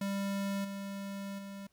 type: tone with level steps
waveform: square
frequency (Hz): 197.8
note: G3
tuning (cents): +16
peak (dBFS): -33 / -39 / -43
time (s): 0.01-1.67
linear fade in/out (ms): 5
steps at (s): 0.64 / 1.38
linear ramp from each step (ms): 10
effects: pink hiss -74 dBFS RMS until 1.72 s